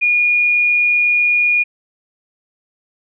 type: tone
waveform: sine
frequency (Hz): 2438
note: D#7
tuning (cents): -36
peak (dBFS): -11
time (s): 0.01-1.64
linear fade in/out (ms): 20
effects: none